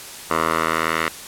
10% pulse tone with band-pass filter sweep, 81 Hz, E2, 30 cents flat, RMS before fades -21 dBFS, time 0.3-1.09 s, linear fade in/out 10 ms, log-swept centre 1100 to 1800 Hz, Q 1.6, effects white hiss -36 dBFS RMS until 1.27 s + low-pass 12000 Hz 12 dB/octave

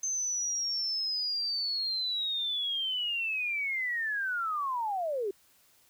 sine linear sweep, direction down, 6272 to 372.2 Hz, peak -29 dBFS, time 0.03-5.31 s, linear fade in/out 5 ms, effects white hiss -64 dBFS RMS until 5.89 s

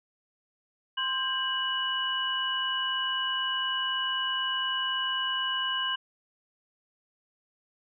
sine tone cluster, 1042 / 1591 / 2943 Hz, C6 / G6 / F#7, -7 / +25 / -10 cents, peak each -33 / -33 / -29 dBFS, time 0.97-5.96 s, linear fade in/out 10 ms, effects none

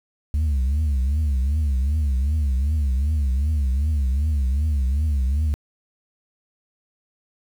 sine tone with vibrato, 70.7 Hz, C#2, 35 cents sharp, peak -15 dBFS, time 0.34-5.54 s, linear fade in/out 0 ms, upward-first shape triangle, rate 2.6 Hz, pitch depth 210 cents each way, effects tanh soft clip ceiling -17 dBFS + 8-bit

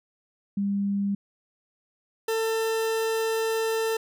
sine / 40% pulse tone pair in turn, 200 / 447.2 Hz, G3 / A4, +35 / +28 cents, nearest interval octave + major second, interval 1393 cents, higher second, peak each -23 dBFS, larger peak neither, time 0.57-1.15 / 2.28-3.97 s, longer second, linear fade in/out 5 ms, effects none

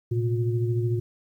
sine tone cluster, 114.4 / 127.8 / 357.2 Hz, A#2 / C3 / F4, -32 / -40 / +39 cents, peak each -23 / -32 / -29 dBFS, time 0.11-1 s, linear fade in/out 10 ms, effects 10-bit

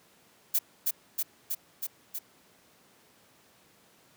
violet noise with echo, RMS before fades -25 dBFS, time 0.54-0.59 s, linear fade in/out 10 ms, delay 320 ms, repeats 5, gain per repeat -2 dB, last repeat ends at 2.19 s, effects pink hiss -61 dBFS RMS until 4.16 s + high-pass 150 Hz 12 dB/octave

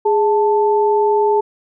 sine tone pair together, 415.3 / 880 Hz, G#4 / A5, 0 / 0 cents, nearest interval octave + minor second, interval 1300 cents, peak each -13 / -16 dBFS, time 0.05-1.41 s, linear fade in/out 10 ms, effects none

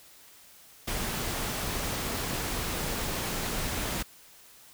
pink noise, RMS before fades -32 dBFS, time 0.87-4.03 s, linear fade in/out 10 ms, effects white hiss -54 dBFS RMS until 4.73 s

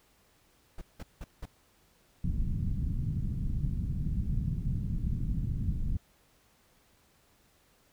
brown noise bursts, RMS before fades -38 dBFS, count 4, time 0.78-1.456 s, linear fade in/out 5 ms, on 34 ms, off 180 ms
pink low-pass noise, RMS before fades -31 dBFS, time 2.24-5.97 s, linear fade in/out 5 ms, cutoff 190 Hz, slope 24 dB/octave
effects pink hiss -66 dBFS RMS until 7.92 s

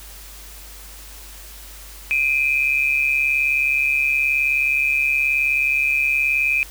sine tone pair together, 2391 / 2530 Hz, D7 / D#7, +30 / +28 cents, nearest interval minor second, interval 98 cents, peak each -19 dBFS, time 2.11-6.63 s, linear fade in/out 0 ms, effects added 50 Hz sine -40 dBFS peak until 6.7 s + white hiss -41 dBFS RMS until 6.7 s

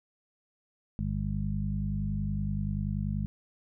harmonic tone with a mistuned harmonic, 50.5 Hz, G#1, 48 cents flat, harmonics 1 / 2 / 3 / 4, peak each -34 / -34 / -34 / -34 dBFS, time 0.99-3.26 s, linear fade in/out 0 ms, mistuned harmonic 1, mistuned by +16 cents, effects none

